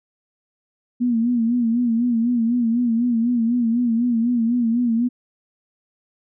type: tone with vibrato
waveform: sine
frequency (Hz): 235.8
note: A#3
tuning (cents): +20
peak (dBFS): -16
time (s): 1-5.09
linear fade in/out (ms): 20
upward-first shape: sine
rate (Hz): 4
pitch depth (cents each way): 80
effects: none